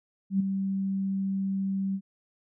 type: tone with ADSR envelope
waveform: sine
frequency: 193.9 Hz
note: G3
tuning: 19 cents flat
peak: -19 dBFS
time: 0.3-2.01 s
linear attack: 100 ms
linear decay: 7 ms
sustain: -7 dB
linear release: 65 ms
effects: none